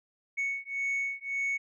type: beating tone pair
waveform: sine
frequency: 2217 / 2218.8 Hz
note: C#7 / C#7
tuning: 0 / +1 cents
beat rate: 1.8 Hz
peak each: -31 dBFS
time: 0.37-1.58 s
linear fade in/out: 20 ms
effects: tanh soft clip ceiling -26 dBFS